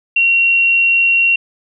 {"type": "tone", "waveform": "sine", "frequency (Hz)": 2742, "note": "F7", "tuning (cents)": -32, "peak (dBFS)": -9, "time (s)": [0.16, 1.36], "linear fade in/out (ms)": 5, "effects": []}